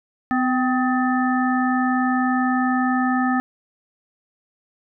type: harmonic tone with a mistuned harmonic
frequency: 253 Hz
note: B3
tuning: 42 cents sharp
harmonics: 1 / 3 / 5 / 7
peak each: -19 / -24 / -26 / -27 dBFS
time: 0.31-3.4 s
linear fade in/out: 0 ms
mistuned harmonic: 3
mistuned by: +41 cents
effects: none